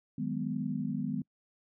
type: chord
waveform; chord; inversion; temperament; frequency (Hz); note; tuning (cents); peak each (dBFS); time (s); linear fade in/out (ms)
sine; G# minor seventh; second; just; 155.74 / 186.89 / 207.7 / 249.2; D#3 / F#3 / G#3 / B3; +2 / +18 / 0 / +16; -37 / -39 / -36 / -35; 0.18-1.22; 5
effects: noise-tail reverb RT60 0.1 s tail -25 dB re dry